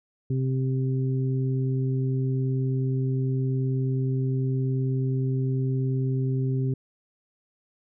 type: harmonic tone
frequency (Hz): 131.3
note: C3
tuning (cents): +6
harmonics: 1 / 2 / 3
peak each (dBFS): -23 / -32 / -34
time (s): 0.3-6.74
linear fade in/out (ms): 5
effects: none